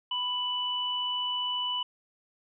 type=tone pair together; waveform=sine; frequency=992.8 / 2975 Hz; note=B5 / F#7; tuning=+9 / +9 cents; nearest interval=octave + perfect fifth; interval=1900 cents; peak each=-34 / -29 dBFS; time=0.11-1.83 s; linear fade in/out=5 ms; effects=none